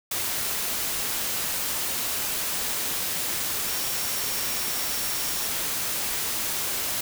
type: tone in noise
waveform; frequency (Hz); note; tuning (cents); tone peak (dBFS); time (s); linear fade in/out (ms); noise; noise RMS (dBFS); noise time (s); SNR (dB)
sine; 5560; F8; -9; -37; 3.67-5.47; 5; white; -28; 0.11-7.01; -12
effects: none